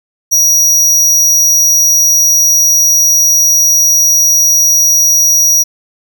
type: tone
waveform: 45% pulse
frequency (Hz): 5770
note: F#8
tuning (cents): -44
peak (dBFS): -6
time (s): 0.31-5.64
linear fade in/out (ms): 20
effects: none